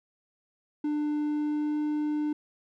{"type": "tone with pitch glide", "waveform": "triangle", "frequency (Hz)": [298, 299.9], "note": ["D4", "D4"], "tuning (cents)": [25, 36], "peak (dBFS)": -24, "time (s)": [0.84, 2.33], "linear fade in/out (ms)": 5, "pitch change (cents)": 11, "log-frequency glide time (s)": [1.22, 1.85], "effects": []}